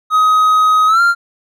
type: tone with pitch glide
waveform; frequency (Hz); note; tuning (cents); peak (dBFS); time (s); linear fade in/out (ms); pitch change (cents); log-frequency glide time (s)
triangle; 1260 to 1390; D#6 to F6; +21 to -9; -6; 0.1-1.15; 50; +170; 0.87-1.01
effects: none